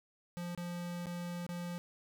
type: tone with dropouts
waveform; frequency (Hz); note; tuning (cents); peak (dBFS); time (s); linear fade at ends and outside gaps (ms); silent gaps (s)
square; 174.61; F3; 0; -39; 0.37-1.78; 0; 0.549-0.576 / 1.058-1.068 / 1.465-1.49
effects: none